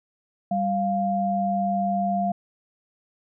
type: tone pair together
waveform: sine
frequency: 196.01 / 698.5 Hz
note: G3 / F5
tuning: 0 / 0 cents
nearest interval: octave + minor seventh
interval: 2200 cents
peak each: -25 / -23 dBFS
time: 0.51-2.32 s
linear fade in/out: 5 ms
effects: none